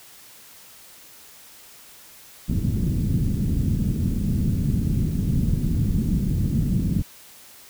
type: low-pass noise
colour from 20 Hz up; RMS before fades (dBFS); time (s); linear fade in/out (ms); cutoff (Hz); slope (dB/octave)
white; -22; 2.48-7.03; 20; 210; 24
effects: white hiss -47 dBFS RMS until 7.69 s